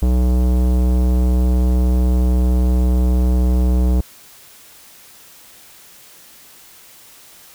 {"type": "tone with tanh clipping", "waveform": "sine", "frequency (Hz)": 61.9, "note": "B1", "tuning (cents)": 5, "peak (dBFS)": -14, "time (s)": [0.02, 4.01], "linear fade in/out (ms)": 5, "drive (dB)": 18, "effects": ["white hiss -44 dBFS RMS until 7.54 s"]}